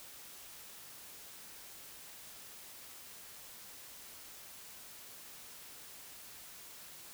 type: silence
effects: white hiss -52 dBFS RMS until 7.13 s